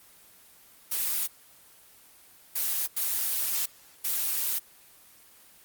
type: noise bursts at uneven times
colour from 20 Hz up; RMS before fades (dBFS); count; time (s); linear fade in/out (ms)
blue; -28; 4; 0.91-1.27 / 2.55-2.87 / 2.96-3.66 / 4.04-4.59; 10
effects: white hiss -55 dBFS RMS until 5.64 s + Opus 24 kbps